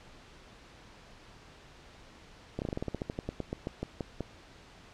slowing click train, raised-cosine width 2 ms, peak -20 dBFS, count 19, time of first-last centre 2.59-4.207 s, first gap 29 ms, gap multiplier 1.12, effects pink hiss -54 dBFS RMS until 4.93 s + low-pass 5000 Hz 12 dB/octave

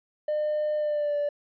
triangle tone with pitch glide, 604 to 582.4 Hz, D5 to D5, +48 to -15 cents, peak -21 dBFS, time 0.28-1.29 s, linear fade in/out 5 ms, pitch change -63 cents, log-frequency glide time 0.77-1.17 s, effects tanh soft clip ceiling -20 dBFS + resampled to 11025 Hz

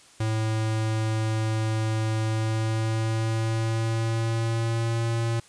square tone with pitch glide, 110 to 115.34 Hz, A2 to A#2, 0 to -18 cents, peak -24 dBFS, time 0.2-5.4 s, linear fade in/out 5 ms, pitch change +82 cents, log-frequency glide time 2.24-5.05 s, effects white hiss -53 dBFS RMS until 5.48 s + resampled to 22050 Hz

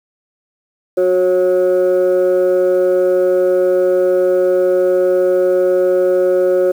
sine tone pair together, 366.2 / 546.5 Hz, F#4 / C#5, -18 / -25 cents, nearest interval perfect fifth, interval 693 cents, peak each -11 dBFS, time 0.97-6.72 s, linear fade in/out 10 ms, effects tanh soft clip ceiling -7 dBFS + 7-bit

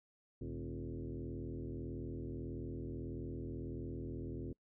sine tone with frequency modulation, 103.3 Hz, G#2, 9 cents flat, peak -40 dBFS, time 0.41-4.53 s, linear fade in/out 5 ms, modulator 81.6 Hz, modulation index 3.7, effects noise-tail reverb RT60 0.1 s tail -25 dB re dry

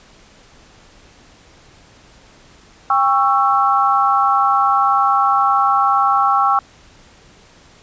sine chord, C# diminished, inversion second, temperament just, 798.3 / 1108.7 / 1330.5 Hz, G5 / C#6 / E6, +31 / 0 / +16 cents, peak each -16 dBFS, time 2.9-6.59 s, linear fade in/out 2 ms, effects pink hiss -47 dBFS RMS until 7.82 s + resampled to 16000 Hz

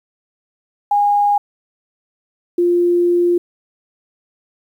sine tone pair in turn, 819 / 349.6 Hz, G#5 / F4, -24 / +2 cents, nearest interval octave + minor third, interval 1474 cents, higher first, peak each -11 dBFS, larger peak neither, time 0.91-1.38 / 2.58-3.38 s, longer second, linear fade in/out 5 ms, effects 8-bit

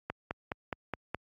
click train, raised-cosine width 0.5 ms, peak -18 dBFS, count 6, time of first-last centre 0.1-1.146 s, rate 4.78 Hz, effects high-pass 60 Hz 12 dB/octave + AAC 64 kbps

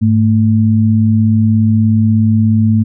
sine tone pair together, 104.7 / 221.4 Hz, G#2 / A3, +15 / +11 cents, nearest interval octave + minor second, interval 1296 cents, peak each -10 dBFS, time 0.01-2.84 s, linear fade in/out 20 ms, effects none

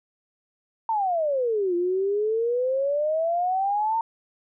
sine exponential two-way sweep, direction down then up, 920 to 344.4 to 920 Hz, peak -21 dBFS, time 0.89-4.01 s, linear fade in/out 2 ms, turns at 1.75 s, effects none

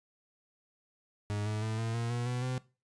40% pulse tone with pitch steps, 103.83 / 106.93 / 110.13 / 113.42 / 116.81 / 120.31 / 123.9 / 127.61 Hz, G#2 / A2 / A2 / A#2 / A#2 / B2 / B2 / C3, 0 / -49 / +2 / -47 / +4 / -45 / +6 / -43 cents, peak -31 dBFS, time 1.3-2.58 s, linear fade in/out 0 ms, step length 160 ms, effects noise-tail reverb RT60 0.3 s tail -19 dB re dry + resampled to 22050 Hz

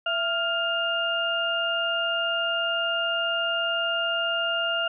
sine tone cluster, 670 / 1401 / 2815 Hz, E5 / F6 / F7, +28 / +5 / +13 cents, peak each -29 / -27 / -27 dBFS, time 0.06-4.88 s, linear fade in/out 5 ms, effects none

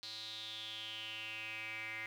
square tone with band-pass filter sweep, 110 Hz, A2, in tune, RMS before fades -45 dBFS, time 0.03-2.06 s, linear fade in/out 0 ms, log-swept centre 4200 to 2100 Hz, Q 7.5, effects 11-bit

